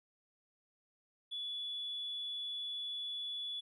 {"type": "tone", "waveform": "triangle", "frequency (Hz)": 3427, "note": "A7", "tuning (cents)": -46, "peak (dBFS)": -35, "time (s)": [1.31, 3.61], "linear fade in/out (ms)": 20, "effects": ["tanh soft clip ceiling -36 dBFS", "resampled to 32000 Hz"]}